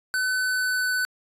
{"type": "tone with pitch glide", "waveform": "square", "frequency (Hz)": [1512, 1502.4], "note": ["F#6", "F#6"], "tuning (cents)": [37, 26], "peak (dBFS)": -23, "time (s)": [0.14, 1.05], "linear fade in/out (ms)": 0, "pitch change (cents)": -11, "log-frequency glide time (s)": [0.33, 0.89], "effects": ["resampled to 32000 Hz"]}